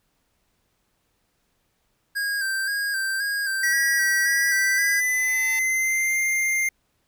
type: tone with vibrato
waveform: square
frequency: 1600 Hz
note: G6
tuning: 35 cents sharp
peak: -24 dBFS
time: 2.15-5.01 s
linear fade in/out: 20 ms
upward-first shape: square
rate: 1.9 Hz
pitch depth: 37 cents each way
type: tone with pitch glide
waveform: square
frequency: 1930 to 2105 Hz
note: B6 to C7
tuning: -40 to +10 cents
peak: -21 dBFS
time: 3.63-6.69 s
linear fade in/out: 5 ms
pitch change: +150 cents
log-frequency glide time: 4.22-6.18 s
type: tone with exponential growth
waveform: 10% pulse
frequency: 893 Hz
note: A5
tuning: 25 cents sharp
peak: -25 dBFS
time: 4.39-5.59 s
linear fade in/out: 1 ms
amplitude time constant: 260 ms
effects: pink hiss -70 dBFS RMS until 7.07 s